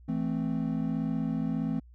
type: chord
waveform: triangle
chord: A minor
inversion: second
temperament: equal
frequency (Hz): 164.81 / 220 / 261.6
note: E3 / A3 / C4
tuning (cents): 0 / 0 / 0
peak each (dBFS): -30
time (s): 0.08-1.8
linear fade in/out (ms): 10
effects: added 60 Hz sine -50 dBFS peak until 1.94 s